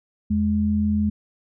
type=tone pair together; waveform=sine; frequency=83.34 / 210 Hz; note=E2 / G#3; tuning=+19 / +19 cents; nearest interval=octave + major third; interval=1600 cents; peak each=-24 / -19 dBFS; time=0.3-1.1 s; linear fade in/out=10 ms; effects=none